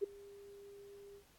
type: tone with ADSR envelope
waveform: sine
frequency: 401.8 Hz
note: G4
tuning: 43 cents sharp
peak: -29 dBFS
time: 0.01-1.24 s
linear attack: 27 ms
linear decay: 9 ms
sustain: -23 dB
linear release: 87 ms
effects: pink hiss -67 dBFS RMS until 1.38 s + AAC 64 kbps